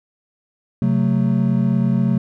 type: chord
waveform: triangle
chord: F# diminished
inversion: second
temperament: just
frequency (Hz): 133.2 / 185 / 222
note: C3 / F#3 / A3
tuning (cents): +31 / 0 / +16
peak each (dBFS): -17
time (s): 0.82-2.18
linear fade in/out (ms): 2
effects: none